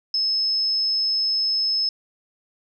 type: tone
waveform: sine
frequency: 5200 Hz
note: E8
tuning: 24 cents flat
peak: -19 dBFS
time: 0.14-1.89 s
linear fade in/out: 2 ms
effects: none